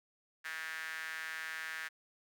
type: tone with high-pass filter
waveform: sawtooth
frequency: 160 Hz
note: D#3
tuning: 49 cents sharp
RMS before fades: -42 dBFS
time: 0.44-1.89 s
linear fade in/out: 20 ms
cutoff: 1700 Hz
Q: 5.1
effects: none